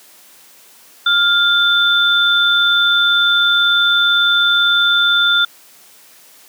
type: tone pair together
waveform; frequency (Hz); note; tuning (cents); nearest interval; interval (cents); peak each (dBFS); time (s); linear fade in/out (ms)
sine; 1403 / 3539; F6 / A7; +8 / +9; octave + major third; 1601; -13; 1.06-5.45; 5
effects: white hiss -45 dBFS RMS until 6.48 s + high-pass 200 Hz 12 dB/octave